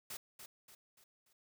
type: noise with echo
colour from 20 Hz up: white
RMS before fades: -45 dBFS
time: 0.1-0.17 s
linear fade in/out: 5 ms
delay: 290 ms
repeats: 4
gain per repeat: -7 dB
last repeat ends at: 1.33 s
effects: none